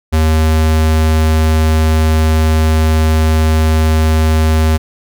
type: tone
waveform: square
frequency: 78.9 Hz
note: D#2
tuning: 25 cents sharp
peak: -9 dBFS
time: 0.12-4.78 s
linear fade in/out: 20 ms
effects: none